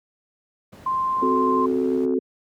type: noise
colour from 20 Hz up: brown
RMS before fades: -37 dBFS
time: 0.72-2.06 s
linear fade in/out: 10 ms
type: tone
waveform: sine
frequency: 1047 Hz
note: C6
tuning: 1 cent sharp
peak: -20 dBFS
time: 0.86-1.66 s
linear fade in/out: 5 ms
type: click train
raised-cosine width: 1 ms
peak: -27 dBFS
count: 67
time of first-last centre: 1.17-2.138 s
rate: 68.2 Hz
type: chord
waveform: sine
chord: F# diminished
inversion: second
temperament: equal with one note detuned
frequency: 261.6 / 370 / 438.5 Hz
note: C4 / F#4 / A4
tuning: 0 / 0 / -6 cents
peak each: -22 / -23 / -25 dBFS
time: 1.22-2.19 s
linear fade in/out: 5 ms
effects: high-pass 150 Hz 12 dB/octave